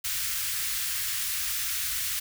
white band-stop noise, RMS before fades -30 dBFS, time 0.04-2.2 s, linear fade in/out 10 ms, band 110 to 1400 Hz, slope 24 dB/octave, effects none

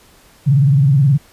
sine tone with vibrato, 138.59 Hz, C#3, in tune, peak -8 dBFS, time 0.46-1.18 s, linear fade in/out 20 ms, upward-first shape sine, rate 19 Hz, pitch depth 160 cents each way, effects pink hiss -48 dBFS RMS until 1.32 s + resampled to 32000 Hz

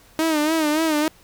sawtooth tone with vibrato, 311.1 Hz, D#4, in tune, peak -14 dBFS, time 0.19-1.08 s, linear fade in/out 0 ms, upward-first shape sine, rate 3.5 Hz, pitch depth 82 cents each way, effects pink hiss -52 dBFS RMS until 1.23 s

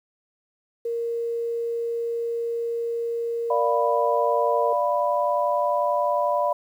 sine tone, 466.2 Hz, A#4, in tune, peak -24 dBFS, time 0.85-4.73 s, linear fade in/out 5 ms
sine chord, B diminished, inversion first, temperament equal, 587.3 / 698.5 / 987.8 Hz, D5 / F5 / B5, 0 / 0 / 0 cents, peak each -23 / -26 / -24 dBFS, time 3.5-6.53 s, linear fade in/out 5 ms
effects 9-bit

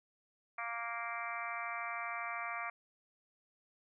harmonic tone, 233.1 Hz, A#3, in tune, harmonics 3 / 4 / 5 / 6 / 7 / 8 / 9 / 10, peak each -45 / -50 / -42 / -47 / -50 / -50 / -46 / -45 dBFS, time 0.58-2.7 s, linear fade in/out 5 ms, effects none

